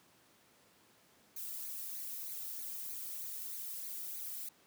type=noise with flanger; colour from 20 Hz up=violet; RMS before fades=-43 dBFS; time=1.36-4.49 s; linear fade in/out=5 ms; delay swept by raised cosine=0.46 to 1.66 ms; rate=3.2 Hz; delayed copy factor=+0.75; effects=pink hiss -66 dBFS RMS until 4.66 s + high-pass 150 Hz 12 dB/octave